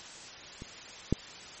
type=clicks; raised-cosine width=3 ms; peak=-28 / -11 dBFS; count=2; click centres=0.621 / 1.126 s; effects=white hiss -46 dBFS RMS until 1.6 s + MP3 32 kbps